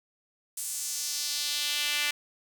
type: tone with high-pass filter sweep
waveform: sawtooth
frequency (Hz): 293.7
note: D4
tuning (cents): 0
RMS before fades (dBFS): -31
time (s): 0.57-2.11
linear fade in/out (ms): 5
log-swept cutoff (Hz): 8800 to 2300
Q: 1.8
effects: none